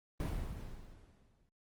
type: noise with exponential decay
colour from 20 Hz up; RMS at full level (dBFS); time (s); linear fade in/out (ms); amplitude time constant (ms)
brown; -33; 0.2-1.49; 1; 280
effects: noise-tail reverb RT60 0.2 s tail -24 dB re dry + Opus 32 kbps